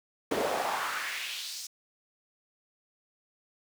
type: noise with high-pass filter sweep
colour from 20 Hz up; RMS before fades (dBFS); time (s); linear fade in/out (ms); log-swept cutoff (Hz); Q
brown; -33; 0.31-1.67; 5; 390 to 6100; 2.2
effects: none